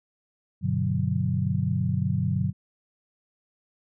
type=chord; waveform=sine; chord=G major seventh; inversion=none; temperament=equal; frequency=98 / 123.47 / 146.83 / 185 Hz; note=G2 / B2 / D3 / F#3; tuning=0 / 0 / 0 / 0 cents; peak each=-28 dBFS; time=0.61-2.53 s; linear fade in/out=50 ms; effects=none